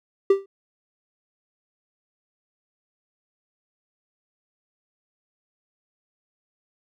triangle tone with exponential decay, 392 Hz, G4, in tune, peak -8 dBFS, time 0.3-0.46 s, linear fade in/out 5 ms, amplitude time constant 34 ms, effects none

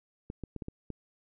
clicks, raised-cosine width 3 ms, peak -25 dBFS, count 6, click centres 0.301 / 0.437 / 0.563 / 0.622 / 0.684 / 0.903 s, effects none

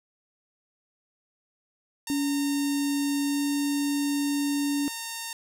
5% pulse tone, 916 Hz, A#5, 31 cents flat, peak -21 dBFS, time 2.07-5.33 s, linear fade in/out 2 ms
sine tone with pitch glide, 283.3 to 285.3 Hz, C#4 to C#4, +38 to +50 cents, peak -24 dBFS, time 2.1-4.88 s, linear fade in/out 0 ms, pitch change +12 cents, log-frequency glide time 3.26-3.41 s
effects none

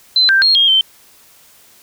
sine tone with pitch steps, 4054 / 1573 / 4253 / 3239 / 3103 Hz, B7 / G6 / C8 / G#7 / G7, +45 / +6 / +27 / -44 / -18 cents, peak -8 dBFS, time 0.16-0.81 s, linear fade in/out 2 ms, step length 130 ms, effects white hiss -47 dBFS RMS until 1.82 s

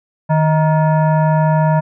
sine tone with frequency modulation, 155.56 Hz, D#3, in tune, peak -10 dBFS, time 0.29-1.81 s, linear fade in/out 20 ms, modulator 785 Hz, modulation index 0.87, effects none

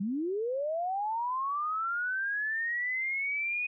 sine linear sweep, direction up, 182.4 to 2489 Hz, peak -29 dBFS, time 0-3.67 s, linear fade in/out 10 ms, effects none

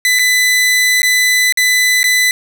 sawtooth tone with dropouts, 2000 Hz, B6, 21 cents sharp, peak -6 dBFS, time 0.05-2.31 s, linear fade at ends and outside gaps 1 ms, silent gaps 0.189-0.193 / 1.019-1.03 / 1.524-1.573 / 2.031-2.041 s, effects none

